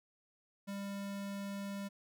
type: tone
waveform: square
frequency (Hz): 199.1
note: G3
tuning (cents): +27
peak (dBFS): -40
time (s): 0.67-1.89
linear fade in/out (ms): 20
effects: none